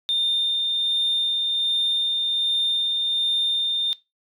sine tone with tremolo, 3619 Hz, A7, 48 cents sharp, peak -17 dBFS, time 0.09-3.93 s, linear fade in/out 0 ms, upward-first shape sine, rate 1.3 Hz, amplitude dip 25%, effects noise-tail reverb RT60 0.2 s tail -18 dB re dry + tanh soft clip ceiling -16 dBFS

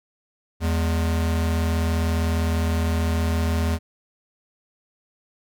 square tone pair together, 82.41 / 207.7 Hz, E2 / G#3, 0 / 0 cents, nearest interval octave + major third, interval 1600 cents, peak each -21 / -30 dBFS, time 0.6-3.79 s, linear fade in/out 50 ms, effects none

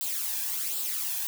blue noise with flanger, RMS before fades -31 dBFS, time 0.01-1.27 s, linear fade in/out 0 ms, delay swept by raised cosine 0.24 to 1.21 ms, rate 1.3 Hz, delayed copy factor +0.6, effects none

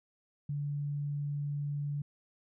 sine tone, 144.6 Hz, D3, 27 cents flat, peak -32 dBFS, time 0.49-2.02 s, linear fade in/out 5 ms, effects none

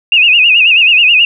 sine tone with vibrato, 2664 Hz, E7, 18 cents sharp, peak -4 dBFS, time 0.12-1.25 s, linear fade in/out 2 ms, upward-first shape sine, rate 9.3 Hz, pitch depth 130 cents each way, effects none

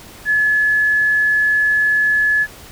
sine tone, 1710 Hz, A6, 50 cents flat, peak -12 dBFS, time 0.25-2.47 s, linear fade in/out 50 ms, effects pink hiss -39 dBFS RMS until 2.71 s

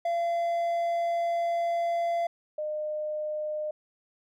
triangle / sine tone pair in turn, 683 / 608.5 Hz, F5 / D#5, -39 / -39 cents, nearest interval major second, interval 200 cents, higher first, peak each -23 / -29 dBFS, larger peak first, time 0.05-2.27 / 2.58-3.71 s, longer first, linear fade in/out 5 ms, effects none

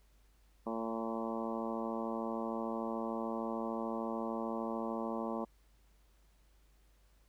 harmonic tone with a mistuned harmonic, 113.4 Hz, A#2, 47 cents flat, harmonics 2 / 3 / 4 / 5 / 6 / 7 / 8 / 9 / 10, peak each -39 / -43 / -44 / -43 / -46 / -47 / -47 / -46 / -49 dBFS, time 0.66-5.45 s, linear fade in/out 10 ms, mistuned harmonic 7, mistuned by +22 cents, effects added 50 Hz sine -64 dBFS peak until 7.28 s + pink hiss -73 dBFS RMS until 7.28 s

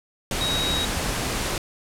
sine tone in noise, 3806 Hz, A#7, 35 cents sharp, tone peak -24 dBFS, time 0.41-0.85 s, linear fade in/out 2 ms, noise pink, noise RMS -26 dBFS, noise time 0.31-1.58 s, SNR -1 dB, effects low-pass 11000 Hz 12 dB/octave

